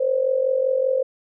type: tone with amplitude modulation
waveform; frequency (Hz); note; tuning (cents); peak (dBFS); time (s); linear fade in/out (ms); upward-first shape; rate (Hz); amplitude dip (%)
sine; 523.3; C5; 0; -14; 0-1.03; 10; sine; 45.2; 75
effects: none